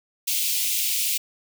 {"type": "high-pass noise", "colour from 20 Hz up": "white", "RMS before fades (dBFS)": -24, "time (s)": [0.27, 1.18], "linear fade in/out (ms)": 10, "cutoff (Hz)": 2300, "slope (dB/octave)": 48, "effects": []}